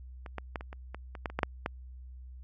clicks, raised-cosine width 0.5 ms, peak -28 / -21 / -19 / -28 / -29 / -25 / -27 / -17 / -28 / -15 / -10 / -16 dBFS, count 12, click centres 0.262 / 0.383 / 0.558 / 0.609 / 0.729 / 0.946 / 1.152 / 1.258 / 1.3 / 1.39 / 1.432 / 1.661 s, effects added 63 Hz sine -44 dBFS peak until 2.43 s

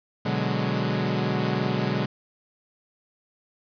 sawtooth chord, G# half-diminished seventh, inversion first, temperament equal, 123.47 / 146.83 / 185 / 207.7 Hz, B2 / D3 / F#3 / G#3, 0 / 0 / 0 / 0 cents, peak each -25 dBFS, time 0.25-2.06 s, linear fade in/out 10 ms, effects resampled to 11025 Hz + 8-bit

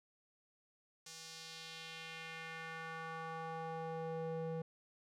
square tone with band-pass filter sweep, 162.6 Hz, E3, 23 cents flat, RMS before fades -45 dBFS, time 1.06-4.62 s, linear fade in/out 5 ms, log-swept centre 6200 to 380 Hz, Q 1.6, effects none

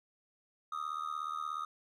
triangle tone with amplitude modulation, 1244.5 Hz, D#6, in tune, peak -30 dBFS, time 0.72-1.65 s, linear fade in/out 5 ms, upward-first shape sine, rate 76.8 Hz, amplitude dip 90%, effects none

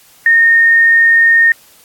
sine tone, 1838 Hz, A#6, 25 cents flat, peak -5 dBFS, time 0.26-1.52 s, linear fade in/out 2 ms, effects white hiss -45 dBFS RMS until 1.84 s + AAC 64 kbps

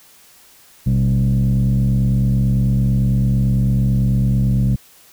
sine tone with frequency modulation, 125.6 Hz, B2, 30 cents sharp, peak -11 dBFS, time 0.86-4.76 s, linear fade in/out 10 ms, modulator 69 Hz, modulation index 1, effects tanh soft clip ceiling -10 dBFS + white hiss -48 dBFS RMS until 5.12 s

